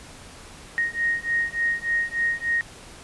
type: beating tone pair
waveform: sine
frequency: 1864.7 / 1868.1 Hz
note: A#6 / A#6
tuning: 0 / +3 cents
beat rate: 3.4 Hz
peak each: -25 dBFS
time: 0.78-2.61 s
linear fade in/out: 0 ms
effects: pink hiss -44 dBFS RMS until 3.03 s + resampled to 24000 Hz